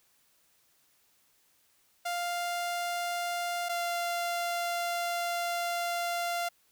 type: tone pair in turn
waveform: sawtooth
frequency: 698.5 / 693.3 Hz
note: F5 / F5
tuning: 0 / -13 cents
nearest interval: unison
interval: 13 cents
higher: first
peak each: -27 / -26 dBFS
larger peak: second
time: 2.05-3.69 / 3.69-6.49 s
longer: second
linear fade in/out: 10 ms
effects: white hiss -68 dBFS RMS until 6.71 s